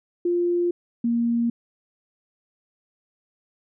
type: tone pair in turn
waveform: sine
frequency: 349.2 / 234.6 Hz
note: F4 / A#3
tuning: 0 / +11 cents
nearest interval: perfect fifth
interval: 689 cents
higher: first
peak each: -19 / -19 dBFS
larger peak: neither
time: 0.25-0.71 / 1.04-1.5 s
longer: neither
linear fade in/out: 5 ms
effects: none